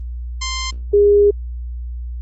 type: tone pair in turn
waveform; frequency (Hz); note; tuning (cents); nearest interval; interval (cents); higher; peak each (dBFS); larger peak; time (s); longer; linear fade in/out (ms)
5% pulse / sine; 1046.5 / 408.6; C6 / G#4; 0 / -28; octave + major third; 1628; first; -8; neither; 0.41-0.71 / 0.93-1.31; second; 10
effects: added 60 Hz sine -24 dBFS peak until 2.21 s + Opus 24 kbps